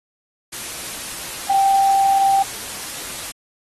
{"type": "tone in noise", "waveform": "sine", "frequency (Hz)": 784, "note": "G5", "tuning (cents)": 0, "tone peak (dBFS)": -12, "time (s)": [1.49, 2.43], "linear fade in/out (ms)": 10, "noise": "white", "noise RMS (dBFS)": -30, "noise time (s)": [0.52, 3.32], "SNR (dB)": 15, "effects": ["AAC 32 kbps"]}